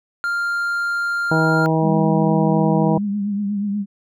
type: tone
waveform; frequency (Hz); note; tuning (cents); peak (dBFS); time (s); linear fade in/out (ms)
triangle; 1397; F6; 0; -17; 0.24-1.66; 0
type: harmonic tone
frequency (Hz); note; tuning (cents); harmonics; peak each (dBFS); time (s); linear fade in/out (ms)
160; D#3; +49; 1 / 2 / 3 / 4 / 5 / 6; -18 / -21 / -23 / -24 / -25 / -26; 1.31-2.98; 5
type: tone with vibrato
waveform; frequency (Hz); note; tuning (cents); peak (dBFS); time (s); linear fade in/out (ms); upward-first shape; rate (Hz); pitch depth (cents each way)
sine; 203.3; G#3; -37; -19; 1.81-3.86; 50; triangle; 8.3; 59
effects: none